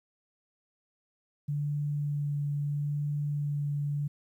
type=tone with vibrato; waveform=sine; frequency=145.5 Hz; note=D3; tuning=16 cents flat; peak=-28 dBFS; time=1.48-4.08 s; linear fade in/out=10 ms; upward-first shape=sine; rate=0.76 Hz; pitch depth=11 cents each way; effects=11-bit